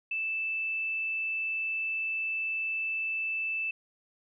sine tone, 2639 Hz, E7, 1 cent sharp, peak -29 dBFS, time 0.11-3.71 s, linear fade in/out 5 ms, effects none

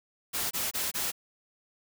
white noise bursts, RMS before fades -31 dBFS, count 4, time 0.33-1.119 s, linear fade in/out 20 ms, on 180 ms, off 23 ms, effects none

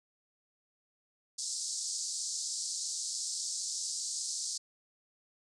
white band-pass noise, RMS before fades -37 dBFS, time 1.38-4.58 s, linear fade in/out 10 ms, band 4400 to 8400 Hz, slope 48 dB/octave, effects resampled to 24000 Hz

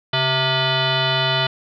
sine tone with frequency modulation, 1430 Hz, F6, 41 cents sharp, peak -16 dBFS, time 0.13-1.47 s, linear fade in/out 5 ms, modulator 522 Hz, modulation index 4.6, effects none

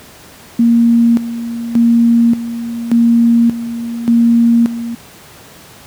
sine tone with tremolo, 233.6 Hz, A#3, 4 cents sharp, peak -6 dBFS, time 0.59-4.95 s, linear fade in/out 5 ms, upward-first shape square, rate 0.86 Hz, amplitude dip 75%, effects pink hiss -38 dBFS RMS until 5.86 s + high-pass 80 Hz 12 dB/octave

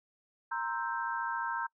sine chord, C dominant seventh, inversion third, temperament equal, 932.3 / 1046.5 / 1318.5 / 1568 Hz, Bb5 / C6 / E6 / G6, 0 / 0 / 0 / 0 cents, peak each -35 / -40 / -40 / -37 dBFS, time 0.51-1.67 s, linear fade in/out 10 ms, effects noise-tail reverb RT60 0.1 s tail -25 dB re dry

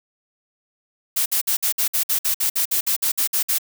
blue noise bursts, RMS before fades -20 dBFS, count 16, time 1.16-3.585 s, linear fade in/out 10 ms, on 100 ms, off 55 ms, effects none

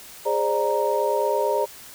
sine tone cluster, 412.2 / 528 / 597 / 932 Hz, G#4 / C5 / D5 / A#5, -13 / +16 / +28 / -1 cents, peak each -25 dBFS, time 0.25-1.66 s, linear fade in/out 20 ms, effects white hiss -43 dBFS RMS until 1.94 s

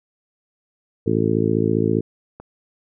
harmonic tone, 55 Hz, A1, in tune, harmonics 2 / 3 / 4 / 5 / 6 / 7 / 8, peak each -24 / -24 / -24 / -24 / -24 / -24 / -24 dBFS, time 1.06-2.01 s, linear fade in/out 10 ms
click, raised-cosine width 1 ms, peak -23 dBFS, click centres 2.4 s
effects none

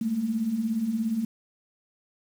sine beating tone pair, 208.8 / 225.8 Hz, G#3 / A3, +10 / +45 cents, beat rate 17 Hz, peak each -32 / -25 dBFS, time 0.01-1.25 s, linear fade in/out 5 ms, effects 8-bit

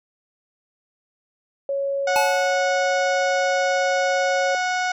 sine tone with pitch glide, 554.4 to 550.6 Hz, C#5 to C#5, 0 to -12 cents, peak -21 dBFS, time 1.69-4.55 s, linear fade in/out 2 ms, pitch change -12 cents, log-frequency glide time 2.32-3.96 s
harmonic tone, 733 Hz, F#5, 16 cents flat, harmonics 1 / 2 / 3 / 4 / 5 / 6 / 7 / 8 / 9 / 10, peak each -23 / -25 / -30 / -38 / -39 / -40 / -37 / -38 / -45 / -45 dBFS, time 2.07-4.92 s, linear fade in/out 5 ms
square tone with exponential decay, 860 Hz, A5, 40 cents flat, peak -17 dBFS, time 2.16-2.72 s, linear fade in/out 0 ms, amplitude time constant 120 ms
effects none

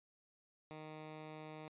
10% pulse tone, 155.1 Hz, D#3, 5 cents flat, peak -40 dBFS, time 0.71-1.68 s, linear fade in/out 0 ms, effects resampled to 8000 Hz

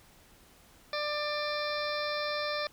harmonic tone, 594 Hz, D5, 20 cents sharp, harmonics 1 / 2 / 3 / 4 / 6 / 7 / 8 / 9, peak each -34 / -37 / -39 / -40 / -42 / -42 / -43 / -44 dBFS, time 0.93-2.67 s, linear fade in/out 2 ms, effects pink hiss -59 dBFS RMS until 2.72 s

